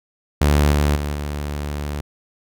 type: tone with level steps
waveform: sawtooth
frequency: 73.2 Hz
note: D2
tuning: 5 cents flat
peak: -9 / -11 / -18 / -20 dBFS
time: 0.41-2.01 s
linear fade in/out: 5 ms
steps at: 0.72 / 0.96 / 1.14 s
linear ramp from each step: 2 ms
effects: none